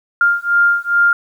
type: beating tone pair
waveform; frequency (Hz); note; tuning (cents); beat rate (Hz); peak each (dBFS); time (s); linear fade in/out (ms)
sine; 1400 / 1402.4; F6 / F6; +4 / +7; 2.4; -14; 0.21-1.13; 2
effects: 8-bit